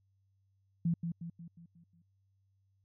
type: tone with echo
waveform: sine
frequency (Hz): 168.9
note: E3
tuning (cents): +42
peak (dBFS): -27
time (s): 0.85-0.94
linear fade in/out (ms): 5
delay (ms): 180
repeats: 6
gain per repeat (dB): -6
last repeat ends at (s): 2.02
effects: added 97 Hz sine -70 dBFS peak until 2.84 s